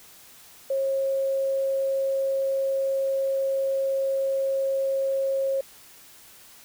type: tone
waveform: sine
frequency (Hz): 541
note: C#5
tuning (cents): -42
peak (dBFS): -22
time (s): 0.7-5.61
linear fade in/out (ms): 5
effects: white hiss -50 dBFS RMS until 6.64 s